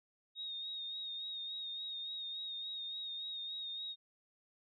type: tone with vibrato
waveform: sine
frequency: 3729 Hz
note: A#7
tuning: in tune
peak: -40 dBFS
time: 0.35-3.96 s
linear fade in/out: 50 ms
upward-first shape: sine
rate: 3.5 Hz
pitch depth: 36 cents each way
effects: none